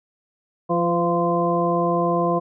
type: harmonic tone with a mistuned harmonic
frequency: 172.7 Hz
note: F3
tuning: 19 cents flat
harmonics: 1 / 2 / 3 / 4 / 6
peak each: -24 / -24 / -24 / -24 / -24 dBFS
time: 0.69-2.4 s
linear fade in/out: 20 ms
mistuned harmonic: 3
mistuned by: -25 cents
effects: none